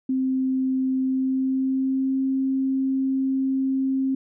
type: tone with pitch glide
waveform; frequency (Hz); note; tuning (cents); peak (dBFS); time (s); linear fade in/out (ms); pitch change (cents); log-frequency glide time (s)
sine; 261.6 to 266.3; C4 to C4; 0 to +31; -20; 0.09-4.15; 5; +31; 1.01-2.21
effects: none